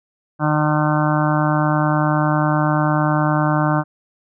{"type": "harmonic tone", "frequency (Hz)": 151.6, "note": "D#3", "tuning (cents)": -45, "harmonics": [1, 2, 4, 5, 6, 7, 8, 9, 10], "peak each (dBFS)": [-18, -21, -24, -25, -26, -26, -27, -28, -28], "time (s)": [0.39, 3.84], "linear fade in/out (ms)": 50, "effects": []}